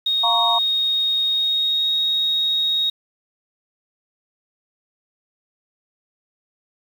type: tone with pitch glide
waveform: sine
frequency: 3729 to 3757 Hz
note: A#7 to A#7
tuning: 0 to +13 cents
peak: -17 dBFS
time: 0.06-2.9 s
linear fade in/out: 5 ms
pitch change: +13 cents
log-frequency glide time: 1.3-1.91 s
type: chord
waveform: sine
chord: Bb minor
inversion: second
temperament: just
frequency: 699.2 / 932.3 / 1118.8 Hz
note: F5 / Bb5 / Db6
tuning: +2 / 0 / +16 cents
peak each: -23 / -21 / -24 dBFS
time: 0.23-0.59 s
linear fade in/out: 10 ms
effects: 7-bit